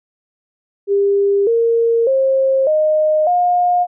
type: tone with pitch steps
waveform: sine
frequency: 400 / 462.1 / 533.9 / 616.9 / 712.7 Hz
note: G4 / A#4 / C5 / D#5 / F5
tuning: +35 / -15 / +35 / -15 / +35 cents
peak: -11 dBFS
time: 0.87-3.87 s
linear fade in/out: 50 ms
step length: 600 ms
effects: none